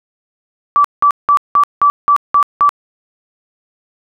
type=tone bursts; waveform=sine; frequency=1157 Hz; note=D6; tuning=26 cents flat; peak=-6 dBFS; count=8; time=0.76-2.692 s; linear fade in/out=0 ms; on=84 ms; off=180 ms; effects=none